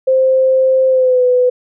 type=tone with pitch glide; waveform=sine; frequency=523.3 to 499.1 Hz; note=C5 to B4; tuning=0 to +18 cents; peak=-8 dBFS; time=0.07-1.5 s; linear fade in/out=10 ms; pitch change=-82 cents; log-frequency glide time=0.88-1.24 s; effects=none